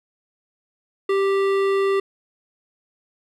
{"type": "tone with hard clipping", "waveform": "sine", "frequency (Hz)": 392, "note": "G4", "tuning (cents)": 0, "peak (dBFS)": -19, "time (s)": [1.09, 2], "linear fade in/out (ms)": 5, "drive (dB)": 14, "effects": []}